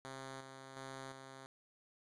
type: tone with tremolo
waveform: 5% pulse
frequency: 133.4 Hz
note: C3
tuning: 34 cents sharp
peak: -35 dBFS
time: 0.05-1.46 s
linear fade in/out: 0 ms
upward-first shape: square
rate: 1.4 Hz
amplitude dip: 45%
effects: resampled to 24000 Hz + 12-bit